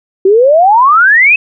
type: exponential sweep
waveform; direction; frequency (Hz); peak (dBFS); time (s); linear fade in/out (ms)
sine; up; 370 to 2620; -3; 0.25-1.36; 5
effects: none